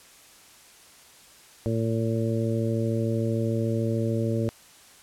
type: harmonic tone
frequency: 113.4 Hz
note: A#2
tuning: 47 cents flat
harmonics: 1 / 2 / 3 / 4 / 5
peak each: -26 / -29 / -31 / -32 / -33 dBFS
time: 1.66-4.49 s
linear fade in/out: 0 ms
effects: white hiss -52 dBFS RMS until 5.02 s + low-pass 11000 Hz 12 dB/octave